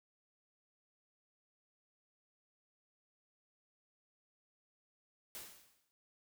white noise with exponential decay, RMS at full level -45 dBFS, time 5.35-5.91 s, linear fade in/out 0 ms, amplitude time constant 120 ms, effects none

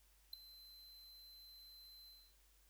square tone with ADSR envelope, 4072 Hz, C8, 48 cents flat, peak -40 dBFS, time 0.33-2.35 s, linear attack 4 ms, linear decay 7 ms, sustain -18 dB, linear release 270 ms, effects added 50 Hz sine -70 dBFS peak until 2.69 s + white hiss -73 dBFS RMS until 2.69 s

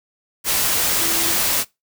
sine tone in noise, 332.6 Hz, E4, 16 cents sharp, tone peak -29 dBFS, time 0.97-1.36 s, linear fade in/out 50 ms, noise white, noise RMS -19 dBFS, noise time 0.44-1.65 s, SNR -13 dB, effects noise-tail reverb RT60 0.2 s tail -22 dB re dry

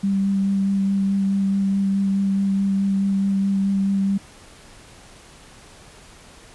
sine tone with vibrato, 196 Hz, G3, in tune, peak -17 dBFS, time 0.03-4.18 s, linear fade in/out 10 ms, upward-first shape sine, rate 4.7 Hz, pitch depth 12 cents each way, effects pink hiss -46 dBFS RMS until 6.54 s + resampled to 24000 Hz

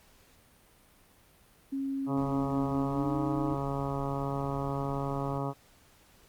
sine tone with pitch glide, 272.3 to 305.6 Hz, C#4 to D#4, -31 to -31 cents, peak -30 dBFS, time 1.72-3.55 s, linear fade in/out 10 ms, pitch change +200 cents, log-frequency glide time 2.86-3.18 s
harmonic tone, 138.59 Hz, C#3, in tune, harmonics 1 / 2 / 3 / 4 / 5 / 6 / 7 / 8 / 9, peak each -34 / -37 / -39 / -40 / -41 / -42 / -42 / -43 / -44 dBFS, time 2.06-5.54 s, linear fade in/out 50 ms
brown noise, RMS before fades -45 dBFS, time 2.17-5.38 s, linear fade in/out 2 ms
effects pink hiss -61 dBFS RMS until 6.28 s + Opus 48 kbps

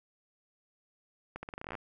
accelerating click train, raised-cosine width 0.5 ms, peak -25 dBFS, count 14, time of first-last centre 1.36-1.752 s, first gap 70 ms, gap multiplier 0.84, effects none

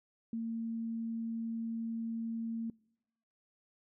sine tone, 227.8 Hz, A#3, 40 cents flat, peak -34 dBFS, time 0.33-2.7 s, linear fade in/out 2 ms, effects noise-tail reverb RT60 0.9 s tail -26 dB re dry

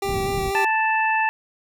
25% pulse tone with vibrato, 392 Hz, G4, in tune, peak -19 dBFS, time 0.02-0.65 s, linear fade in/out 5 ms, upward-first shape square, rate 4.1 Hz, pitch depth 13 cents each way
white low-pass noise, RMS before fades -29 dBFS, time 0.04-0.52 s, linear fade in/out 50 ms, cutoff 150 Hz, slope 12 dB/octave
harmonic tone, 880 Hz, A5, in tune, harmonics 1 / 2 / 3, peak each -20 / -23 / -25 dBFS, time 0.55-1.29 s, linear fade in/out 0 ms
effects none

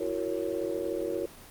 sine chord, F# dominant seventh, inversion third, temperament just, 333 / 370 / 462.5 / 555 Hz, E4 / F#4 / A#4 / C#5, +18 / 0 / -14 / +2 cents, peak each -34 dBFS, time 0-1.26 s, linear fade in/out 5 ms, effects pink hiss -49 dBFS RMS until 1.5 s + Opus 24 kbps

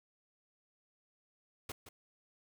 pink noise with echo, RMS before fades -42 dBFS, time 1.69-1.72 s, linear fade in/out 5 ms, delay 170 ms, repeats 1, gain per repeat -11 dB, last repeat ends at 1.89 s, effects none

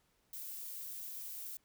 violet noise, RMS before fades -45 dBFS, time 0.33-1.57 s, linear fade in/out 2 ms, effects pink hiss -75 dBFS RMS until 1.64 s

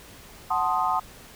sine chord, F# diminished seventh, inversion none, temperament equal, 740 / 880 / 1046.5 / 1244.5 Hz, F#5 / A5 / C6 / Eb6, 0 / 0 / 0 / 0 cents, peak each -27 dBFS, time 0.5-1 s, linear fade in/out 10 ms, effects pink hiss -47 dBFS RMS until 1.35 s

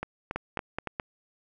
two click trains, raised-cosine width 0.5 ms, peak -15 / -17 dBFS, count 4 / 4, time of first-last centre 0.36-0.998 / 0.03-0.873 s, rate 4.7 / 3.56 Hz, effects none

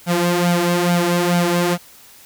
sawtooth tone with flanger, 174.61 Hz, F3, in tune, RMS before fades -17 dBFS, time 0.06-1.78 s, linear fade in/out 50 ms, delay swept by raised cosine 1.3 to 3.9 ms, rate 2.3 Hz, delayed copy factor +0.7, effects white hiss -45 dBFS RMS until 2.25 s

